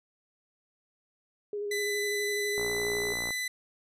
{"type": "tone with vibrato", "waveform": "sine", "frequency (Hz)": 411.5, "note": "G#4", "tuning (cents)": -16, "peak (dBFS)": -31, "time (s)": [1.53, 3.13], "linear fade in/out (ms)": 2, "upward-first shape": "square", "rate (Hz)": 12, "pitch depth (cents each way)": 17}
{"type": "tone", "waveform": "sawtooth", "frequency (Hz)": 2000, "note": "B6", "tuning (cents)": 21, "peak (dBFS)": -27, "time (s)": [1.71, 3.48], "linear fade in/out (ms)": 5}
{"type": "click train", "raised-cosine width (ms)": 1, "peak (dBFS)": -25, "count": 44, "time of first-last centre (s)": [2.58, 3.306], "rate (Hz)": 59.2}
{"effects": ["resampled to 32000 Hz"]}